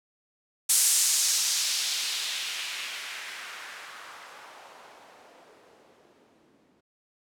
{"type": "noise with low-pass filter sweep", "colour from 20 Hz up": "violet", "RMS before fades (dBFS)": -31, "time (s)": [0.69, 6.81], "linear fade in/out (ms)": 10, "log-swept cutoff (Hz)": [8800, 240], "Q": 1.3, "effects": []}